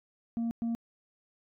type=tone bursts at uneven times; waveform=sine; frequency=231.7 Hz; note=A#3; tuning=10 cents flat; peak=-26 dBFS; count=2; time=0.37-0.51 / 0.62-0.75 s; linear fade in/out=0 ms; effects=tanh soft clip ceiling -28 dBFS